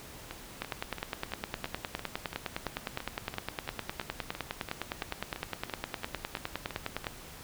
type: two click trains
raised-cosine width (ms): 0.3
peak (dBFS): -16 / -22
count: 64 / 21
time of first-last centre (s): 0.62-7.068 / 0.31-7.044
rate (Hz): 9.77 / 2.97
effects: pink hiss -48 dBFS RMS until 7.43 s